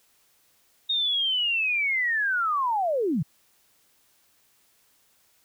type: linear sweep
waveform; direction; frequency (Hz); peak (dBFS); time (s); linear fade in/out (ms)
sine; down; 3729 to 125.3; -22; 0.89-3.23; 10
effects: white hiss -64 dBFS RMS until 5.44 s